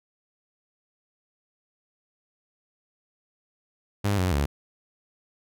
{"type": "tone with pitch steps", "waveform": "sawtooth", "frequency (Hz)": [101.4, 91.4, 71.3], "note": ["G#2", "F#2", "C#2"], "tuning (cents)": [-41, -21, 49], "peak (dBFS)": -18, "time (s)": [4.04, 4.46], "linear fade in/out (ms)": 10, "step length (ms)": 140, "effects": []}